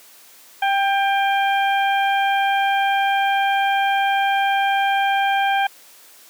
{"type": "harmonic tone with a mistuned harmonic", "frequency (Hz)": 795, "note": "G5", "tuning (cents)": 24, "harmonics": [1, 2, 3, 4], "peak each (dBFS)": [-17, -23, -27, -29], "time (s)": [0.62, 5.67], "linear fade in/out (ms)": 5, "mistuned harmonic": 1, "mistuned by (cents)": -15, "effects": ["white hiss -47 dBFS RMS until 6.29 s", "high-pass 300 Hz 12 dB/octave"]}